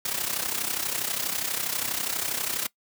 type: noise with amplitude modulation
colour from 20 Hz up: white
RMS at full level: -26 dBFS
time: 0.05-2.67 s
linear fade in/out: 5 ms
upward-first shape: sine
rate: 32.3 Hz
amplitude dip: 70%
effects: noise-tail reverb RT60 0.1 s tail -21 dB re dry + high-pass 100 Hz 12 dB/octave